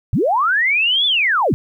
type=linear two-way sweep; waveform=sine; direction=up then down; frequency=76.8 to 3528 to 76.8 Hz; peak=-13 dBFS; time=0.13-1.54 s; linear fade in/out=0 ms; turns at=1.06 s; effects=9-bit